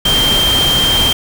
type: tone in noise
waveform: sine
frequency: 3163 Hz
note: G7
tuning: 15 cents sharp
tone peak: -11 dBFS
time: 0.05-1.13 s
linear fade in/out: 5 ms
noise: pink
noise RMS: -17 dBFS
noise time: 0.05-1.13 s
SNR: +3 dB
effects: none